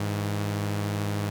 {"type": "tone pair together", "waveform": "sawtooth", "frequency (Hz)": [102.71, 160.7], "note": ["G#2", "E3"], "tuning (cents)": [-19, -44], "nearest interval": "minor sixth", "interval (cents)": 775, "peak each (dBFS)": [-23, -31], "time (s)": [0, 1.3], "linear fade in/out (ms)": 5, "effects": []}